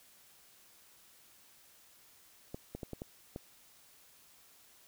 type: clicks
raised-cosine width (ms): 2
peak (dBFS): -27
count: 6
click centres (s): 2.545 / 2.75 / 2.832 / 2.933 / 3.019 / 3.361
effects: white hiss -62 dBFS RMS until 4.87 s